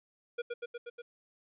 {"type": "tone with echo", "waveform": "square", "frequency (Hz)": 478, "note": "A#4", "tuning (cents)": 43, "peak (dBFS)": -33, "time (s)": [0.38, 0.42], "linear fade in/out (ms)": 10, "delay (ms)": 120, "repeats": 5, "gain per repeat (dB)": -2, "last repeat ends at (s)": 1.02, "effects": ["resampled to 8000 Hz", "12-bit"]}